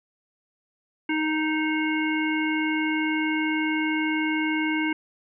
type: harmonic tone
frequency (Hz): 311.1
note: D#4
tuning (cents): 0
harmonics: 1 / 3 / 5 / 7 / 9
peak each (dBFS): -24 / -33 / -32 / -29 / -36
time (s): 1.09-4.93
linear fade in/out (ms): 5
effects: none